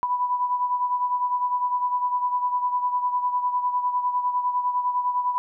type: beating tone pair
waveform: sine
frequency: 987.8 / 997.7 Hz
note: B5 / B5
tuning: 0 / +17 cents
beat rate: 9.9 Hz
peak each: -22 / -29 dBFS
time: 0.03-5.38 s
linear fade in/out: 0 ms
effects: none